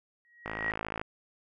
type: tone with exponential growth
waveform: sine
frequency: 1900 Hz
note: A#6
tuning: 33 cents sharp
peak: -26 dBFS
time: 0.25-0.71 s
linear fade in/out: 0 ms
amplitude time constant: 100 ms
type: click train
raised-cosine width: 0.5 ms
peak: -19 dBFS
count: 31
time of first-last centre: 0.46-1.015 s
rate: 54.1 Hz
effects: none